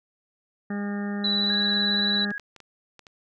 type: harmonic tone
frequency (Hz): 203.3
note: G#3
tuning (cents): -37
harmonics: 1 / 2 / 3 / 4 / 6 / 7 / 8 / 9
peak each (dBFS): -27 / -38 / -43 / -42 / -45 / -46 / -44 / -41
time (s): 0.7-2.32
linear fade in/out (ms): 5
type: tone with vibrato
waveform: sine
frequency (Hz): 3951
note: B7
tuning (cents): 0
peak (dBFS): -22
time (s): 1.24-2.25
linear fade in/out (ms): 5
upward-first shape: triangle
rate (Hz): 18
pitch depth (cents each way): 27
type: clicks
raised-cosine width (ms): 0.2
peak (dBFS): -29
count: 11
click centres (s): 1.465 / 1.5 / 1.538 / 1.621 / 1.735 / 2.306 / 2.397 / 2.563 / 2.603 / 2.993 / 3.068
type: tone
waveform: sine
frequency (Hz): 1653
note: G#6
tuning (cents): -9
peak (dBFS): -30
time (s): 1.5-2.38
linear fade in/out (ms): 0
effects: none